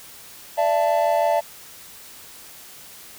triangle chord, D suspended second, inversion none, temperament equal with one note detuned, 587.3 / 673.5 / 880 Hz, D5 / E5 / A5, 0 / +37 / 0 cents, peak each -20 / -18 / -21 dBFS, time 0.57-1.41 s, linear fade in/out 20 ms, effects white hiss -43 dBFS RMS until 3.18 s

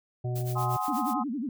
harmonic tone, 123.47 Hz, B2, in tune, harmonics 1 / 3 / 5 / 6, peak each -28 / -38 / -42 / -44 dBFS, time 0.24-0.77 s, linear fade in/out 10 ms
blue noise with tremolo, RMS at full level -40 dBFS, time 0.35-1.14 s, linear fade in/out 10 ms, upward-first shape sine, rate 8.4 Hz, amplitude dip 85%
sine chord, Ab dominant seventh, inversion third, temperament equal with one note detuned, 740 / 830.6 / 1046.5 / 1258.2 Hz, Gb5 / Ab5 / C6 / Eb6, 0 / 0 / 0 / +19 cents, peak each -33 dBFS, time 0.55-1.24 s, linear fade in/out 20 ms
sine tone with vibrato, 258.3 Hz, C4, 22 cents flat, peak -29 dBFS, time 0.88-1.49 s, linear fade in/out 2 ms, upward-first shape sine, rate 11 Hz, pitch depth 270 cents each way
effects none

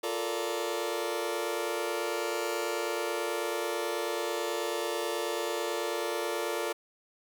sawtooth chord, Bb major seventh, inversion second, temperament just, 349.6 / 437 / 466.2 / 582.7 Hz, F4 / A4 / Bb4 / D5, +2 / -12 / 0 / -14 cents, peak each -32 dBFS, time 0.03-6.73 s, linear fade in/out 10 ms, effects none

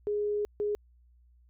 sine tone bursts at uneven times, 415.3 Hz, G#4, in tune, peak -27 dBFS, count 2, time 0.07-0.45 / 0.6-0.75 s, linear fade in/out 0 ms, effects added 60 Hz sine -58 dBFS peak until 1.49 s

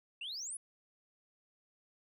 sine exponential sweep, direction up, 2637 to 10548 Hz, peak -38 dBFS, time 0.21-0.57 s, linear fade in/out 5 ms, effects tanh soft clip ceiling -37 dBFS

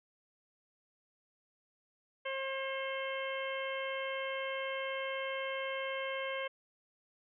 harmonic tone with a mistuned harmonic, 536 Hz, C5, 42 cents sharp, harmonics 1 / 2 / 3 / 4 / 5 / 6, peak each -38 / -43 / -44 / -42 / -48 / -46 dBFS, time 2.25-6.48 s, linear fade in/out 10 ms, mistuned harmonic 6, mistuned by -52 cents, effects none

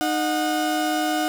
35% pulse tone pair together, 307.6 / 731.6 Hz, D#4 / F#5, -20 / -20 cents, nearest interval octave + minor third, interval 1500 cents, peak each -22 dBFS, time 0.01-1.28 s, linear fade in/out 0 ms, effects none

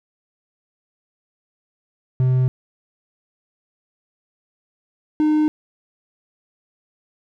triangle tone pair in turn, 128.5 / 305.6 Hz, C3 / D#4, -31 / -31 cents, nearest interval octave + minor third, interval 1500 cents, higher second, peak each -12 dBFS, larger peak neither, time 2.2-2.48 / 5.2-5.48 s, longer neither, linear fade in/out 0 ms, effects none

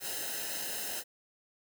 white noise with comb filter, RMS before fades -37 dBFS, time 0-1.04 s, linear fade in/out 50 ms, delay 0.87 ms, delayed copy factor -0.75, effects none

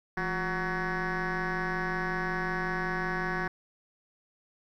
sine tone with frequency modulation, 932.3 Hz, A#5, in tune, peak -26 dBFS, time 0.17-3.48 s, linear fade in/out 5 ms, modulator 191 Hz, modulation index 4.9, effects tanh soft clip ceiling -27 dBFS + 11-bit

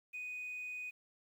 sine tone, 2489 Hz, D#7, in tune, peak -39 dBFS, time 0.13-0.91 s, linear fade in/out 20 ms, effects tanh soft clip ceiling -38 dBFS + 11-bit

